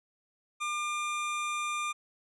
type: tone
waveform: 25% pulse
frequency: 1200 Hz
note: D6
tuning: 37 cents sharp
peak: -27 dBFS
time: 0.6-1.93 s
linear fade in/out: 20 ms
effects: resampled to 24000 Hz